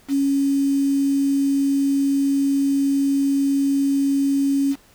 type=tone with quantisation; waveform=sine; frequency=277.2 Hz; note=C#4; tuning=in tune; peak=-16 dBFS; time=0.08-4.76 s; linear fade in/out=50 ms; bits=6; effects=pink hiss -53 dBFS RMS until 4.94 s